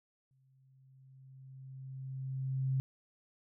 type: tone with exponential growth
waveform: sine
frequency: 132.6 Hz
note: C3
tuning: 23 cents sharp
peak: -28 dBFS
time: 0.31-2.8 s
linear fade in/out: 0 ms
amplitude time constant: 540 ms
effects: none